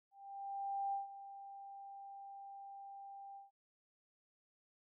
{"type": "tone with ADSR envelope", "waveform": "sine", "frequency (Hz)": 792, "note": "G5", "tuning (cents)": 18, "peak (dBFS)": -35, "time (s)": [0.11, 3.51], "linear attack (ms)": 820, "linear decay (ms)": 140, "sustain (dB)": -14, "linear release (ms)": 150, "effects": []}